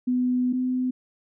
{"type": "tone pair in turn", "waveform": "sine", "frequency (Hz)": [250, 253.9], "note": ["B3", "B3"], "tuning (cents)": [21, 48], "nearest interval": "unison", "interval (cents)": 27, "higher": "second", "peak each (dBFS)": [-20, -22], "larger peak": "first", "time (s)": [[0.07, 0.53], [0.53, 0.91]], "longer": "first", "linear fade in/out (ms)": 10, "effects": []}